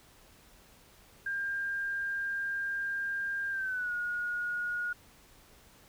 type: tone with pitch glide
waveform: sine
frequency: 1600 to 1442 Hz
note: G6 to F#6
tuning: +35 to -45 cents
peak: -31 dBFS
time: 1.26-4.93 s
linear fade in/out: 5 ms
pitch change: -180 cents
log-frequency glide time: 3.5-3.93 s
effects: pink hiss -59 dBFS RMS until 5.88 s